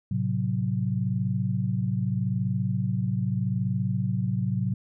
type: chord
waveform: sine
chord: F# diminished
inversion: first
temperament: equal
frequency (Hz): 110 / 130.81 / 185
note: A2 / C3 / F#3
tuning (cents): 0 / 0 / 0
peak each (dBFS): -28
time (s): 0.11-4.74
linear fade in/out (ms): 5
effects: none